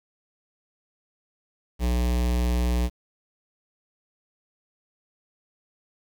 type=tone with notch filter; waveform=square; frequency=60.5 Hz; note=B1; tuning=35 cents flat; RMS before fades=-23 dBFS; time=1.79-2.9 s; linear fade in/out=50 ms; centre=1400 Hz; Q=1.9; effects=8-bit